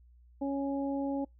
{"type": "harmonic tone", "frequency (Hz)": 277.2, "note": "C#4", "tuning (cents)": 0, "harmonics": [1, 2, 3], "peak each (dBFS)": [-31, -37, -41], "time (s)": [0.41, 1.25], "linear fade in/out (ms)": 10, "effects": ["noise-tail reverb RT60 0.2 s tail -26 dB re dry", "added 60 Hz sine -56 dBFS peak until 1.39 s"]}